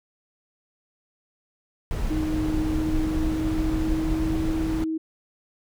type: noise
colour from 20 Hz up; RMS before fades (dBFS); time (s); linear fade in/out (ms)
brown; -27; 1.91-4.84; 0
type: tone with pitch glide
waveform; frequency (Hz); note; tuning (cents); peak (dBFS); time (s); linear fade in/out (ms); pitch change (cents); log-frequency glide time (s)
sine; 311.1 to 319.1; D#4 to D#4; 0 to +44; -24; 2.1-4.98; 10; +44; 2.45-4.43
effects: none